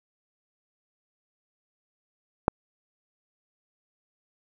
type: click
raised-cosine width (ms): 1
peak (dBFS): -4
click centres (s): 2.481
effects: none